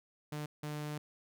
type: tone bursts at uneven times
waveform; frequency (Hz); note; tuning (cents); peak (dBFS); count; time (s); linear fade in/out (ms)
sawtooth; 149.6; D3; +32; -34; 2; 0.32-0.46 / 0.63-0.98; 5
effects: none